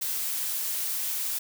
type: noise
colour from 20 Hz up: blue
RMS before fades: -30 dBFS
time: 0.01-1.39 s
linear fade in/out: 10 ms
effects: none